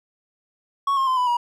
triangle tone with pitch steps, 1110 / 1070.3 / 1032.1 / 995.2 / 959.6 Hz, C#6 / C6 / C6 / B5 / A#5, +2 / +39 / -24 / +13 / +50 cents, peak -16 dBFS, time 0.87-1.37 s, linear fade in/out 5 ms, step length 100 ms, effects none

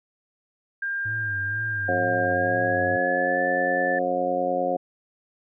sine tone with pitch glide, 1600 to 1754.9 Hz, G6 to A6, +35 to -5 cents, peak -25 dBFS, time 0.82-3.99 s, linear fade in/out 5 ms, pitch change +160 cents, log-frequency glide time 2.24-3.44 s
triangle tone with vibrato, 104 Hz, G#2, 3 cents sharp, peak -30 dBFS, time 1.05-2.97 s, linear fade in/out 10 ms, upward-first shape sine, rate 2.1 Hz, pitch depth 120 cents each way
harmonic tone, 89.9 Hz, F#2, 49 cents flat, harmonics 2 / 3 / 4 / 5 / 6 / 7 / 8, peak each -37 / -32 / -33 / -35 / -25 / -37 / -26 dBFS, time 1.88-4.77 s, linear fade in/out 10 ms
effects none

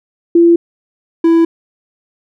sine / triangle tone pair in turn, 339.8 / 331.5 Hz, F4 / E4, -47 / +10 cents, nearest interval unison, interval 43 cents, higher first, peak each -4 dBFS, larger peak neither, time 0.35-0.56 / 1.24-1.45 s, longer neither, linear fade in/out 5 ms, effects none

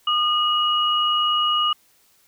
sine tone pair together, 1221.6 / 2900 Hz, D#6 / F#7, -32 / -35 cents, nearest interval octave + minor third, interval 1497 cents, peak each -20 dBFS, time 0.07-1.73 s, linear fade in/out 5 ms, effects white hiss -59 dBFS RMS until 2.27 s

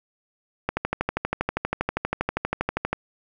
click train, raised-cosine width 0.5 ms, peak -8 dBFS, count 29, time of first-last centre 0.69-2.93 s, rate 12.5 Hz, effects none

